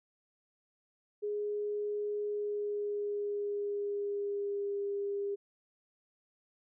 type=tone with pitch glide; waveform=sine; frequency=415.3 to 402.5 Hz; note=G#4 to G4; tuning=0 to +46 cents; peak=-32 dBFS; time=1.22-5.36 s; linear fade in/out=20 ms; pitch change=-54 cents; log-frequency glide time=2.27-4.81 s; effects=none